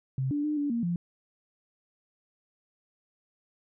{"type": "tone with pitch steps", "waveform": "sine", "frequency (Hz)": [132.3, 291.4, 300.9, 288.8, 233.8, 173.1], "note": ["C3", "D4", "D4", "D4", "A#3", "F3"], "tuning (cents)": [20, -13, 42, -29, 5, -15], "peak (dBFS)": -26, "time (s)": [0.18, 0.96], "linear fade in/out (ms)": 2, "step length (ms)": 130, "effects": []}